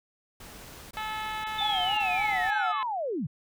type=noise bursts; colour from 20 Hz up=pink; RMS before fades=-46 dBFS; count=4; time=0.4-2.506 s; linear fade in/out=5 ms; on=510 ms; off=22 ms
type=harmonic tone; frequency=432.7 Hz; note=A4; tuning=29 cents flat; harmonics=2 / 3 / 4 / 5 / 6 / 7 / 8 / 9; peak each=-34 / -38 / -40 / -42 / -44 / -45 / -46 / -47 dBFS; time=0.97-2.83 s; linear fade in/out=0 ms
type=linear sweep; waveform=sine; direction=down; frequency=3592 to 115.8 Hz; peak=-28 dBFS; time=1.58-3.27 s; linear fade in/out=10 ms
type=tone with vibrato; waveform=triangle; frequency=781 Hz; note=G5; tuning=7 cents flat; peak=-26 dBFS; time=1.6-2.73 s; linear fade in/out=20 ms; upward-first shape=sine; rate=3.4 Hz; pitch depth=140 cents each way
effects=none